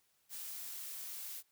blue noise, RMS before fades -45 dBFS, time 0.29-1.43 s, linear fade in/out 50 ms, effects white hiss -75 dBFS RMS until 1.51 s

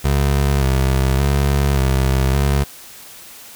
25% pulse tone with vibrato, 68 Hz, C#2, 33 cents flat, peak -10 dBFS, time 0.04-2.64 s, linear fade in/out 10 ms, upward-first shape square, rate 0.87 Hz, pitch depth 48 cents each way, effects white hiss -39 dBFS RMS until 3.55 s

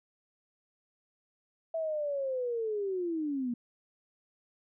sine linear sweep, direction down, 659.3 to 233.1 Hz, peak -30 dBFS, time 1.74-3.54 s, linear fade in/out 5 ms, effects none

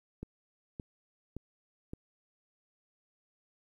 click train, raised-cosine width 3 ms, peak -27 dBFS, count 4, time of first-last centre 0.23-1.935 s, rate 1.76 Hz, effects 11-bit

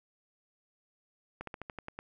slowing click train, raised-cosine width 0.5 ms, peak -25 dBFS, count 8, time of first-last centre 1.41-1.99 s, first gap 63 ms, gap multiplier 1.09, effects none

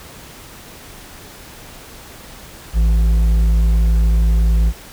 triangle tone with hard clipping, 55.1 Hz, A1, 3 cents sharp, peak -12 dBFS, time 2.73-4.73 s, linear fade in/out 50 ms, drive 9 dB, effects pink hiss -38 dBFS RMS until 4.92 s

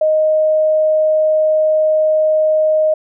sine tone, 622 Hz, D#5, 1 cent flat, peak -10 dBFS, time 0.01-2.94 s, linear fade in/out 5 ms, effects none

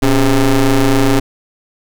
30% pulse ring-modulated tone, 131.3 Hz, C3, 6 cents sharp, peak -3 dBFS, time 0.02-1.2 s, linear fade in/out 10 ms, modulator 145 Hz, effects none

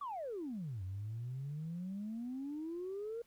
sine exponential two-way sweep, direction down then up, 1189 to 90.7 to 475.1 Hz, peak -38 dBFS, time 0.01-3.22 s, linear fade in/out 5 ms, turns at 0.83 s, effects tanh soft clip ceiling -35 dBFS + pink hiss -71 dBFS RMS until 3.26 s

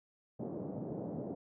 pink band-pass noise, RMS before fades -41 dBFS, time 0.39-1.35 s, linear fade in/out 10 ms, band 140 to 600 Hz, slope 24 dB/octave, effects none

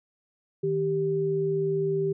sine tone pair together, 156.83 / 392 Hz, D#3 / G4, +14 / 0 cents, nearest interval octave + major third, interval 1586 cents, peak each -30 / -24 dBFS, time 0.63-2.13 s, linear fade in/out 10 ms, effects none

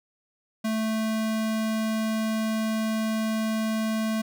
square tone, 220 Hz, A3, in tune, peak -25 dBFS, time 0.64-4.22 s, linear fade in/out 10 ms, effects none

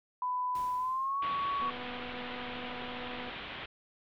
sine tone with pitch glide, 998 to 1120.2 Hz, B5 to C#6, +18 to +18 cents, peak -30 dBFS, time 0.22-1.7 s, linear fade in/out 2 ms, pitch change +200 cents, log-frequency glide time 0.77-1.21 s
pink noise with exponential decay, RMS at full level -49 dBFS, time 0.55-1.61 s, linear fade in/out 2 ms, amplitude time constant 230 ms
white low-pass noise, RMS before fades -43 dBFS, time 1.22-3.66 s, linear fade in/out 5 ms, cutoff 3500 Hz, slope 48 dB/octave
click train, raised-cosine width 1 ms, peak -33 dBFS, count 415, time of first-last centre 1.62-3.296 s, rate 247 Hz
effects none

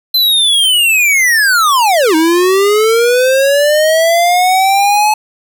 square linear two-way sweep, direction down then up, 4095 to 311.1 to 860 Hz, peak -8 dBFS, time 0.14-5.14 s, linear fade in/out 5 ms, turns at 2.15 s, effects none

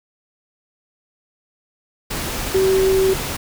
sine tone in noise, 381.7 Hz, G4, 46 cents flat, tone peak -13 dBFS, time 2.54-3.14 s, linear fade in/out 10 ms, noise pink, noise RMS -25 dBFS, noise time 2.1-3.37 s, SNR +9 dB, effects none

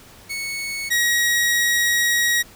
sawtooth tone pair in turn, 2210 / 1899.1 Hz, C#7 / A#6, -6 / +32 cents, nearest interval minor third, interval 262 cents, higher first, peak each -22 / -13 dBFS, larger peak second, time 0.29-0.9 / 0.9-2.43 s, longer second, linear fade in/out 20 ms, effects pink hiss -46 dBFS RMS until 2.55 s

